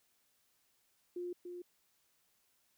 sine tone with echo, 354.1 Hz, F4, 24 cents sharp, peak -38 dBFS, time 1.16-1.33 s, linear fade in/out 5 ms, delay 290 ms, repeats 1, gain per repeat -5 dB, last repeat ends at 1.62 s, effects white hiss -75 dBFS RMS until 2.77 s

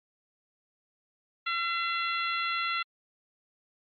harmonic tone, 679 Hz, F5, 49 cents flat, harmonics 2 / 3 / 4 / 5 / 6, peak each -31 / -34 / -35 / -38 / -40 dBFS, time 1.46-2.83 s, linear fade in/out 10 ms, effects AAC 64 kbps

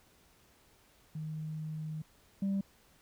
sine tone pair in turn, 155.7 / 196.17 Hz, D#3 / G3, +2 / +2 cents, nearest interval major third, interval 400 cents, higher second, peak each -36 / -27 dBFS, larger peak second, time 1.15-2.02 / 2.42-2.61 s, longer first, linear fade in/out 5 ms, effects tanh soft clip ceiling -28 dBFS + pink hiss -65 dBFS RMS until 3.01 s

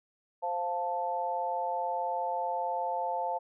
sine chord, F major, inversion second, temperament equal, 523.3 / 698.5 / 880 Hz, C5 / F5 / A5, 0 / 0 / 0 cents, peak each -36 / -34 / -32 dBFS, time 0.42-3.39 s, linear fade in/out 20 ms, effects none

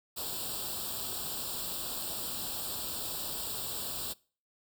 white noise with comb filter, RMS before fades -37 dBFS, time 0.16-4.14 s, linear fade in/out 20 ms, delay 0.24 ms, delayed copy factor +0.9, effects noise-tail reverb RT60 0.4 s tail -23 dB re dry

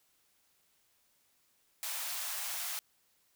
white high-pass noise, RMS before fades -38 dBFS, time 1.83-2.79 s, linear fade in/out 0 ms, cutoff 620 Hz, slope 48 dB/octave, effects white hiss -72 dBFS RMS until 3.35 s

